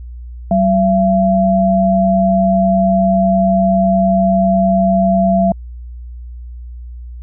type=tone pair together; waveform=sine; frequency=190 / 677.1 Hz; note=F#3 / E5; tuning=+46 / +46 cents; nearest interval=octave + minor seventh; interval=2200 cents; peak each=-12 dBFS; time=0.51-5.52 s; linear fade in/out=2 ms; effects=added 60 Hz sine -27 dBFS peak until 7.22 s